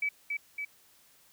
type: tone with echo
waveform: sine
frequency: 2293 Hz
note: D7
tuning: 42 cents flat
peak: -27 dBFS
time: 0.02-0.09 s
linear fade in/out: 5 ms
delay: 280 ms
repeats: 2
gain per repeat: -3 dB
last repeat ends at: 0.65 s
effects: white hiss -62 dBFS RMS until 1.32 s